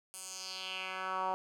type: tone with band-pass filter sweep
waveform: 10% pulse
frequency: 187.7 Hz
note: F#3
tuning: 25 cents sharp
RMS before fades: -39 dBFS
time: 0.14-1.34 s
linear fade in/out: 0 ms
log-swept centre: 9700 to 840 Hz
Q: 2.7
effects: none